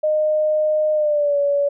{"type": "tone with pitch glide", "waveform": "sine", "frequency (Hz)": [614, 569.6], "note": ["D#5", "C#5"], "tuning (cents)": [-23, 47], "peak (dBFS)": -15, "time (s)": [0.03, 1.69], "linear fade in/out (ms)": 10, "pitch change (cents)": -130, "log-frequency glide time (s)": [0.93, 1.38], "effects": []}